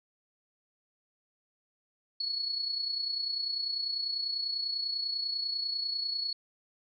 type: tone with amplitude modulation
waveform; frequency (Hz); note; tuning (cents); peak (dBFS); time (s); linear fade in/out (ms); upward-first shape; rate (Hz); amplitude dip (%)
sine; 4380; C#8; -22; -28; 2.2-6.33; 5; sine; 30.1; 55
effects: none